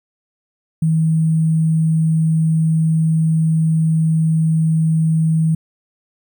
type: tone with sample-and-hold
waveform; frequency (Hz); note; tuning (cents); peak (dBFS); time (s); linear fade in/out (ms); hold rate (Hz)
sine; 160.4; E3; -47; -12; 0.82-5.55; 5; 8820
effects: none